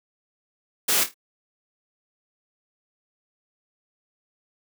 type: noise with echo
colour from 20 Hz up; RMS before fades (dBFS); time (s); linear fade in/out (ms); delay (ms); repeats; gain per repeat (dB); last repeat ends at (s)
white; -21; 0.88-1.04; 10; 26; 4; -9; 1.144
effects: high-pass 200 Hz 12 dB/octave